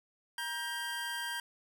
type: tone pair together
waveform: 25% pulse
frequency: 948 / 1587.9 Hz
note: A#5 / G6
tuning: +29 / +22 cents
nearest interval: major sixth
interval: 893 cents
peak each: -37 / -33 dBFS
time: 0.38-1.4 s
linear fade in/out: 2 ms
effects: none